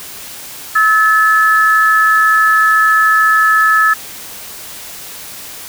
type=tone pair together; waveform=sine; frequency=1295.3 / 1729 Hz; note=E6 / A6; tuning=-31 / -31 cents; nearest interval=perfect fourth; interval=500 cents; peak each=-10 dBFS; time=0.75-3.94 s; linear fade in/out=10 ms; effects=white hiss -30 dBFS RMS until 5.68 s